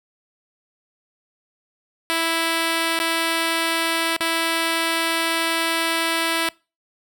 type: tone with dropouts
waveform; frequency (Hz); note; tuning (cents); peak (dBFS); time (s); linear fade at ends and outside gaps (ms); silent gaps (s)
5% pulse; 329.6; E4; 0; -8; 2.1-6.49; 0; 2.99-3 / 4.165-4.206
effects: noise-tail reverb RT60 0.3 s tail -24 dB re dry